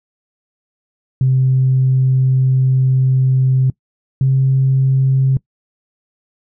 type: tone pair in turn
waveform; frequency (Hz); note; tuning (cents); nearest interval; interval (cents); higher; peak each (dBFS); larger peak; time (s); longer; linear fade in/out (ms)
sine; 130.7 / 133.29; C3 / C3; -1 / +32; unison; 33; second; -9; neither; 1.21-3.7 / 4.21-5.37; first; 2
effects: noise-tail reverb RT60 0.1 s tail -23 dB re dry + tanh soft clip ceiling -5 dBFS